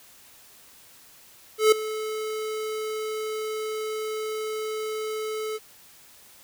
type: tone with ADSR envelope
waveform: square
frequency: 433.4 Hz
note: A4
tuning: 26 cents flat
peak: -13 dBFS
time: 1.58-5.59 s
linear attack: 140 ms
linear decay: 5 ms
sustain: -16 dB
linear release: 33 ms
effects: white hiss -52 dBFS RMS until 6.43 s